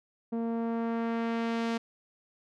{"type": "tone with low-pass filter sweep", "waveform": "sawtooth", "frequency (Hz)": 230, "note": "A#3", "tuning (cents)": -23, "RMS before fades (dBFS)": -31, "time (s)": [0.32, 1.78], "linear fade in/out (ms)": 10, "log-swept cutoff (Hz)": [570, 5100], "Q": 0.74, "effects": []}